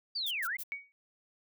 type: linear two-way sweep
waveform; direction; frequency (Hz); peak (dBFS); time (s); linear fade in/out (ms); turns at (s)
sine; down then up; 4781 to 1313 to 2205; -32; 0.15-0.57; 10; 0.47
type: noise bursts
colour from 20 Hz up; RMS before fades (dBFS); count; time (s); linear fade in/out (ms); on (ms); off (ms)
violet; -40; 3; 0.26-0.636; 10; 52; 110
type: tone with exponential decay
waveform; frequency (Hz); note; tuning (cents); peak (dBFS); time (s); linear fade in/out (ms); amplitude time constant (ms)
sine; 2247; C#7; +23; -31; 0.72-0.92; 0; 42
effects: none